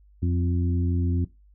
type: harmonic tone with a mistuned harmonic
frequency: 87.31 Hz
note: F2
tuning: in tune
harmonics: 1 / 2 / 3 / 4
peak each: -22 / -30 / -30 / -37 dBFS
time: 0.22-1.25 s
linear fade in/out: 10 ms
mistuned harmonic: 2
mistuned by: +28 cents
effects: noise-tail reverb RT60 0.2 s tail -17 dB re dry + added 50 Hz sine -52 dBFS peak until 1.54 s